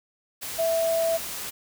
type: tone in noise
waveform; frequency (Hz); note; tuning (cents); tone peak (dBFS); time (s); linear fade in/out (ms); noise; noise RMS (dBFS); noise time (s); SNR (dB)
sine; 659.3; E5; 0; -21; 0.58-1.18; 20; white; -34; 0.41-1.51; +10
effects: none